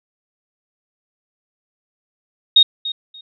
sine tone with echo, 3729 Hz, A#7, in tune, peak -6 dBFS, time 2.56-2.63 s, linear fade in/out 5 ms, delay 290 ms, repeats 2, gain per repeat -15 dB, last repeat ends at 3.21 s, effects none

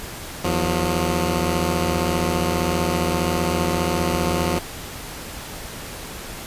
10% pulse tone pair together, 81.7 / 178.5 Hz, E2 / F3, -15 / +38 cents, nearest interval octave + major second, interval 1353 cents, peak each -14 dBFS, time 0.44-4.59 s, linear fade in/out 5 ms, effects pink hiss -34 dBFS RMS until 6.46 s + resampled to 32000 Hz

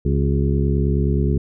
harmonic tone with a mistuned harmonic, 69.6 Hz, C#2, 8 cents sharp, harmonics 1 / 2 / 3 / 4 / 5 / 6, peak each -19 / -20 / -24 / -29 / -27 / -28 dBFS, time 0.05-1.38 s, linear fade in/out 5 ms, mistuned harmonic 5, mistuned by +54 cents, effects none

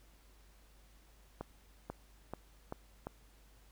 accelerating click train, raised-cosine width 1 ms, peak -26 dBFS, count 5, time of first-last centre 1.41-3.07 s, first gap 490 ms, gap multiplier 0.89, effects added 50 Hz sine -61 dBFS peak until 3.71 s + pink hiss -67 dBFS RMS until 3.71 s

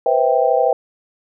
sine chord, C major seventh, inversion third, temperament just, 490.5 / 523.3 / 654.1 / 784.9 Hz, B4 / C5 / E5 / G5, -12 / 0 / -14 / +2 cents, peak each -18 dBFS, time 0.06-0.73 s, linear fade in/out 2 ms, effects none

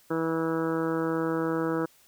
harmonic tone, 162.8 Hz, E3, 21 cents flat, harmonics 1 / 2 / 3 / 4 / 5 / 6 / 7 / 8 / 9 / 10, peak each -35 / -28 / -30 / -42 / -43 / -39 / -43 / -37 / -41 / -45 dBFS, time 0.1-1.86 s, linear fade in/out 10 ms, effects white hiss -60 dBFS RMS until 2.07 s

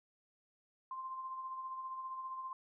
sine tone with tremolo, 1046.5 Hz, C6, in tune, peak -39 dBFS, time 0.91-2.53 s, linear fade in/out 2 ms, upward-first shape sine, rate 15 Hz, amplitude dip 40%, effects none

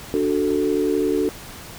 sine chord, D major, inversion none, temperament equal with one note detuned, 293.7 / 370 / 441.3 Hz, D4 / F#4 / A4, 0 / 0 / +5 cents, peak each -22 dBFS, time 0.14-1.29 s, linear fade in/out 0 ms, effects pink hiss -38 dBFS RMS until 1.78 s

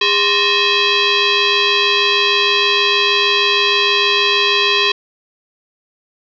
sine tone with frequency modulation, 319.8 Hz, D#4, 48 cents sharp, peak -11 dBFS, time 0.01-4.92 s, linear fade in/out 5 ms, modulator 726 Hz, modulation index 5.5, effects none

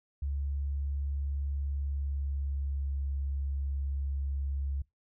sine tone with pitch glide, 70.2 to 69.23 Hz, C#2 to C#2, +22 to -2 cents, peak -30 dBFS, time 0.22-4.82 s, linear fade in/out 5 ms, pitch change -24 cents, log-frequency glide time 1.74-2.95 s, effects noise-tail reverb RT60 0.2 s tail -25 dB re dry

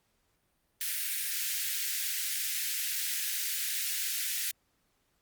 white high-pass noise, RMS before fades -33 dBFS, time 0.81-4.51 s, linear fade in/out 0 ms, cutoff 1600 Hz, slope 48 dB/octave, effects pink hiss -74 dBFS RMS until 5.21 s + Opus 48 kbps

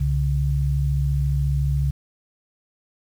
sine tone pair together, 66 / 140.2 Hz, C2 / C#3, +16 / +20 cents, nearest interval octave + minor second, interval 1304 cents, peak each -21 dBFS, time 0-1.91 s, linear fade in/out 10 ms, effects 8-bit

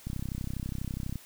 click train, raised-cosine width 5 ms, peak -22 dBFS, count 36, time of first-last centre 0.07-1.157 s, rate 32.2 Hz, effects white hiss -53 dBFS RMS until 1.25 s

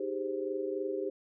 sine chord, Ab major seventh, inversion second, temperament equal, 311.1 / 392 / 415.3 / 523.3 Hz, Eb4 / G4 / Ab4 / C5, 0 / 0 / 0 / 0 cents, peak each -40 / -34 / -40 / -38 dBFS, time 0-1.1 s, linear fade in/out 5 ms, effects none

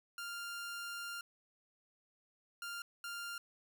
sawtooth tone bursts at uneven times, 1396.9 Hz, F6, in tune, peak -38 dBFS, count 3, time 0.18-1.21 / 2.62-2.82 / 3.04-3.38 s, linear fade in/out 2 ms, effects none

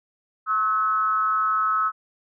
sine tone with frequency modulation, 1288 Hz, E6, 41 cents flat, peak -19 dBFS, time 0.46-1.92 s, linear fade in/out 50 ms, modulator 202 Hz, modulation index 0.53, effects none

